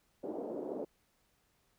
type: band-pass noise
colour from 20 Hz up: pink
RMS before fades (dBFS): -40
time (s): 0.23-0.85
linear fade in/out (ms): 10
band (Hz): 290 to 580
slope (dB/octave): 24
effects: pink hiss -74 dBFS RMS until 1.78 s